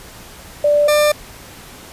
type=tone pair in turn; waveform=sine / 40% pulse; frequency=587.3 / 596.5 Hz; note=D5 / D5; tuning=0 / +27 cents; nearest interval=unison; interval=27 cents; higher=second; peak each=-10 dBFS; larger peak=neither; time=0.64-0.88 / 0.88-1.12 s; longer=neither; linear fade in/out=5 ms; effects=pink hiss -38 dBFS RMS until 1.92 s + resampled to 32000 Hz